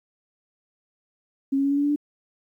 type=tone with pitch steps; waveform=sine; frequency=272.6 / 275.9 / 279.3 / 282.7 / 286.2 / 289.6 / 293.2 Hz; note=C#4 / C#4 / C#4 / C#4 / D4 / D4 / D4; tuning=-29 / -8 / +13 / +34 / -45 / -24 / -3 cents; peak=-19 dBFS; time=1.52-1.961 s; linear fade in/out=10 ms; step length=63 ms; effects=10-bit